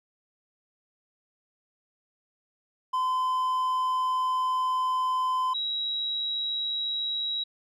triangle / sine tone pair in turn, 1023 / 3862 Hz, C6 / B7, -39 / -39 cents, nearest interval octave + major seventh, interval 2300 cents, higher second, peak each -22 / -27 dBFS, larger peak first, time 2.93-5.54 / 5.54-7.44 s, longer first, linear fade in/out 10 ms, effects none

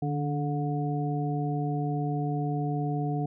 harmonic tone with a mistuned harmonic, 144.8 Hz, D3, 24 cents flat, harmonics 1 / 2 / 3 / 5, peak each -28 / -33 / -37 / -35 dBFS, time 0.02-3.26 s, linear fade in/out 5 ms, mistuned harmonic 1, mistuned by +52 cents, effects none

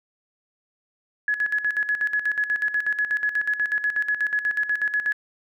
sine tone with tremolo, 1692 Hz, G#6, 32 cents sharp, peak -19 dBFS, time 1.28-5.13 s, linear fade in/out 2 ms, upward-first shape square, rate 8.2 Hz, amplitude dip 70%, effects none

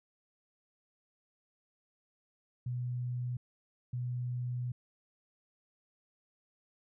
sine tone bursts at uneven times, 123.47 Hz, B2, in tune, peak -33 dBFS, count 2, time 2.66-3.37 / 3.93-4.72 s, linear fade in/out 5 ms, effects none

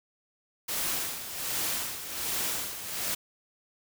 white noise with tremolo, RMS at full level -30 dBFS, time 0.68-3.15 s, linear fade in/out 10 ms, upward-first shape sine, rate 1.3 Hz, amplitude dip 65%, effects none

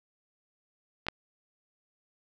clicks, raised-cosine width 0.3 ms, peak -21 / -11 dBFS, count 2, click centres 1.067 / 1.085 s, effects none

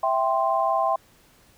sine chord, C major, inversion first, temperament equal, 659.3 / 784 / 1046.5 Hz, E5 / G5 / C6, 0 / 0 / 0 cents, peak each -24 dBFS, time 0.03-0.96 s, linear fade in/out 5 ms, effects pink hiss -57 dBFS RMS until 1.57 s

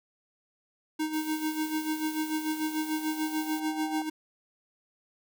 square tone with tremolo, 311.1 Hz, D#4, in tune, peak -27 dBFS, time 0.99-4.1 s, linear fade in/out 10 ms, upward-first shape sine, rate 6.8 Hz, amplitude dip 65%
blue noise, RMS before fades -44 dBFS, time 1.13-3.6 s, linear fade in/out 5 ms
sine tone with exponential growth, 784 Hz, G5, in tune, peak -33 dBFS, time 1.72-4.02 s, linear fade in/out 1 ms, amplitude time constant 500 ms
effects none

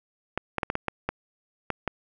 clicks, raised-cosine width 0.5 ms, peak -11 dBFS, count 9, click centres 0.376 / 0.583 / 0.632 / 0.701 / 0.754 / 0.883 / 1.09 / 1.703 / 1.877 s, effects none

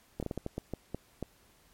slowing click train, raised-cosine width 2 ms, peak -21 dBFS, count 10, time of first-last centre 0.2-1.227 s, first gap 27 ms, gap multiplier 1.34, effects pink hiss -64 dBFS RMS until 1.73 s + MP3 64 kbps

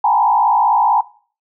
sine tone with frequency modulation, 888 Hz, A5, 16 cents sharp, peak -10 dBFS, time 0.04-1.01 s, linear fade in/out 5 ms, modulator 55.7 Hz, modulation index 1.7, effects noise-tail reverb RT60 0.4 s tail -18 dB re dry

